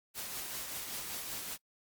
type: noise with tremolo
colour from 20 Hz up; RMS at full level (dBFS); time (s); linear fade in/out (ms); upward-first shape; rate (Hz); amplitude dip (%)
white; -39; 0.14-1.58; 50; triangle; 5.2; 40
effects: noise-tail reverb RT60 0.1 s tail -24 dB re dry + Opus 48 kbps